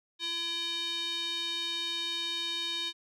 square tone with band-pass filter, 338 Hz, E4, 43 cents sharp, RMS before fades -34 dBFS, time 0.19-2.93 s, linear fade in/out 50 ms, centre 3600 Hz, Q 6.3, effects none

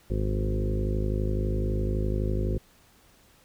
harmonic tone with a mistuned harmonic, 51.91 Hz, G#1, in tune, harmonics 1 / 2 / 3 / 4 / 5 / 6 / 7 / 8 / 9 / 10, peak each -27 / -30 / -37 / -35 / -39 / -44 / -34 / -40 / -44 / -40 dBFS, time 0.1-2.58 s, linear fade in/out 5 ms, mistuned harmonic 2, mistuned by +16 cents, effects pink hiss -59 dBFS RMS until 3.44 s

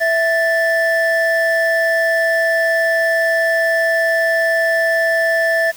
triangle tone pair together, 659.3 / 1760.1 Hz, E5 / A6, 0 / 0 cents, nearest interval octave + perfect fourth, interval 1700 cents, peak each -14 dBFS, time 0-5.72 s, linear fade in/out 20 ms, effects white hiss -39 dBFS RMS until 5.76 s

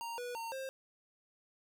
square tone with pitch steps, 929 / 488.3 / 915 / 531 Hz, A#5 / B4 / A#5 / C5, -6 / -20 / -32 / +25 cents, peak -40 dBFS, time 0.01-0.69 s, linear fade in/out 0 ms, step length 170 ms, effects none

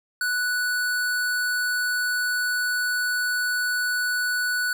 square tone, 1480 Hz, F#6, in tune, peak -23 dBFS, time 0.21-4.73 s, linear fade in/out 2 ms, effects none

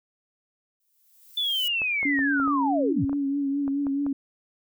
violet noise with exponential growth, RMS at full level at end -34 dBFS, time 0.8-1.68 s, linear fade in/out 2 ms, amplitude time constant 190 ms
sine linear sweep, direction down, 3520 to 73.42 Hz, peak -23 dBFS, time 1.37-3.05 s, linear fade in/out 5 ms
clicks, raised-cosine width 1 ms, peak -24 dBFS, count 10, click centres 1.818 / 2.03 / 2.191 / 2.399 / 2.477 / 3.095 / 3.13 / 3.679 / 3.868 / 4.065 s
sine tone with vibrato, 280 Hz, C#4, 18 cents sharp, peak -23 dBFS, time 2.05-4.13 s, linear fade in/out 5 ms, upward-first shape triangle, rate 4.7 Hz, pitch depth 46 cents each way
effects none

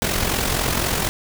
pink noise with amplitude modulation, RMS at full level -19 dBFS, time 0.02-1.09 s, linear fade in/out 0 ms, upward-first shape sine, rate 44 Hz, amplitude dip 55%, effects none

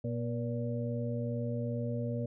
harmonic tone with a mistuned harmonic, 119.4 Hz, A#2, 42 cents sharp, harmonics 1 / 2 / 4 / 5, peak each -34 / -37 / -40 / -41 dBFS, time 0.04-2.26 s, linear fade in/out 5 ms, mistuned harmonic 5, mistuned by -50 cents, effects none

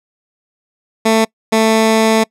15% pulse tone pair in turn, 222.3 / 221.5 Hz, A3 / A3, +18 / +12 cents, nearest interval unison, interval 6 cents, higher first, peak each -3 dBFS, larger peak neither, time 1.05-1.25 / 1.52-2.24 s, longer second, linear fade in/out 10 ms, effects noise-tail reverb RT60 0.1 s tail -26 dB re dry + low-pass 11000 Hz 12 dB/octave

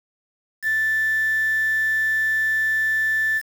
sine tone with quantisation, 1760 Hz, A6, in tune, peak -18 dBFS, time 0.62-3.42 s, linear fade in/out 50 ms, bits 6, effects none

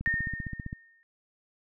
click train, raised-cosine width 5 ms, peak -23 dBFS, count 12, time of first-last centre 0.01-0.729 s, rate 15.3 Hz
sine tone with exponential decay, 1833 Hz, A#6, 30 cents flat, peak -23 dBFS, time 0.06-1.03 s, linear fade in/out 0 ms, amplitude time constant 210 ms
effects none

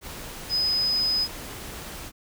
sine tone in noise, 5030 Hz, D#8, 18 cents sharp, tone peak -21 dBFS, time 0.49-1.28 s, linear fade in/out 50 ms, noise pink, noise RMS -38 dBFS, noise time 0.01-2.12 s, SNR +14 dB, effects none

